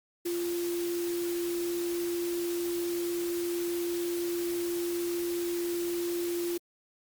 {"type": "tone in noise", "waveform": "sine", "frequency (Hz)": 346.5, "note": "F4", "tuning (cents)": -14, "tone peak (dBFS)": -29, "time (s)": [0.25, 6.58], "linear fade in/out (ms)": 10, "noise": "white", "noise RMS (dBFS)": -41, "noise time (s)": [0.25, 6.58], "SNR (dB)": 9, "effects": ["Opus 48 kbps"]}